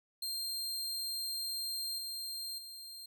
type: tone with level steps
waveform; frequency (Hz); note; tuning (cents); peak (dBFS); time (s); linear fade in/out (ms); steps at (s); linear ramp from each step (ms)
sawtooth; 4186; C8; 0; -33 / -36 / -43; 0.22-3.06; 5; 1.98 / 2.58; 5
effects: none